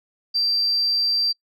sine tone, 4699 Hz, D8, in tune, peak -17 dBFS, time 0.34-1.33 s, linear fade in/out 20 ms, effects noise-tail reverb RT60 0.1 s tail -26 dB re dry + tanh soft clip ceiling -13 dBFS

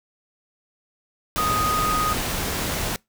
sine tone in noise, 1244.5 Hz, D#6, in tune, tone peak -21 dBFS, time 1.38-2.13 s, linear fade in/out 0 ms, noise pink, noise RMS -26 dBFS, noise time 1.36-2.96 s, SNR +2 dB, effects noise-tail reverb RT60 0.2 s tail -25 dB re dry

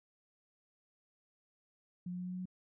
sine tone with pitch steps, 178.4 / 179.43 / 180.47 / 181.52 / 182.57 / 183.63 Hz, F3 / F3 / F#3 / F#3 / F#3 / F#3, +37 / +47 / -43 / -33 / -23 / -13 cents, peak -38 dBFS, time 2.06-2.456 s, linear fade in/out 5 ms, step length 66 ms, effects none

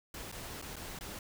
pink noise with dropouts, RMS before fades -44 dBFS, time 0.14-1.19 s, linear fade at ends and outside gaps 2 ms, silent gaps 0.316-0.324 / 0.616-0.623 / 0.758-0.765 / 0.989-1.009 s, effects none

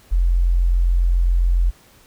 sine tone, 43.65 Hz, F1, in tune, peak -13 dBFS, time 0.11-1.71 s, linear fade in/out 20 ms, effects pink hiss -51 dBFS RMS until 2.06 s

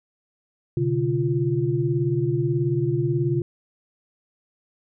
sine tone cluster, 125.8 / 144.2 / 347.4 Hz, B2 / D3 / F4, +32 / -31 / -9 cents, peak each -24 dBFS, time 0.77-3.42 s, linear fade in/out 2 ms, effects none

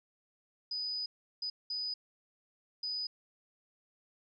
sine tone bursts at uneven times, 4978 Hz, D#8, in tune, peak -34 dBFS, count 4, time 0.71-1.06 / 1.42-1.5 / 1.7-1.94 / 2.83-3.07 s, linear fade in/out 5 ms, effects none

